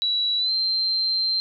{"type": "tone with pitch glide", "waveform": "sine", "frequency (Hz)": [3919, 4138], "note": ["B7", "C8"], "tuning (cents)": [-14, -20], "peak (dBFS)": -20, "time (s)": [0.02, 1.4], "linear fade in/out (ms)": 0, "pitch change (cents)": 94, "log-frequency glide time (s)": [0.38, 0.52], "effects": []}